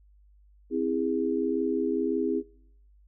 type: chord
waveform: sine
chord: C augmented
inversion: none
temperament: just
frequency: 261.6 / 327 / 408.8 Hz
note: C4 / E4 / G#4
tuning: 0 / -14 / -27 cents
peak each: -29 dBFS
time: 0.7-2.43 s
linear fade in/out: 50 ms
effects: noise-tail reverb RT60 0.8 s tail -26 dB re dry + added 50 Hz sine -55 dBFS peak until 3.07 s